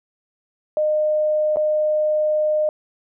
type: tone with dropouts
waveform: sine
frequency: 611 Hz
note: D#5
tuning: 32 cents flat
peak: -16 dBFS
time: 0.77-2.69 s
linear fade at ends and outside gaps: 1 ms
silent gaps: 1.56-1.569 s
effects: none